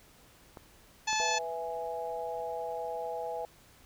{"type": "clicks", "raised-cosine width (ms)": 1, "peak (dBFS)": -30, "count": 2, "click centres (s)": [0.572, 1.13]}
{"type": "harmonic tone", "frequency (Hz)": 867, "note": "A5", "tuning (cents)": -26, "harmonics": [1, 2, 3, 4, 5, 6, 7, 8], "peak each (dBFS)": [-31, -37, -35, -39, -38, -44, -38, -39], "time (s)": [1.07, 1.39], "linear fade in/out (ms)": 10}
{"type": "chord", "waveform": "sine", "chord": "E major", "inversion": "second", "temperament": "equal", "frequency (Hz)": [493.9, 659.3, 830.6], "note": ["B4", "E5", "G#5"], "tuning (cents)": [0, 0, 0], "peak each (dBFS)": -38, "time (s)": [1.2, 3.45], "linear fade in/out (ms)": 0}
{"effects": ["pink hiss -59 dBFS RMS until 3.85 s"]}